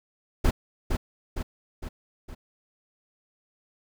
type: noise with echo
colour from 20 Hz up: brown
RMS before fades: -20 dBFS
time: 0.44-0.51 s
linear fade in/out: 10 ms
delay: 460 ms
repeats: 4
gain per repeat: -5 dB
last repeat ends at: 2.35 s
effects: none